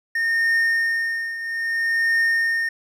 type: tone with tremolo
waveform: triangle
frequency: 1831 Hz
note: A#6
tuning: 32 cents flat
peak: -14 dBFS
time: 0.15-2.69 s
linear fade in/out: 5 ms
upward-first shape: triangle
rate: 0.61 Hz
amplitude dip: 75%
effects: none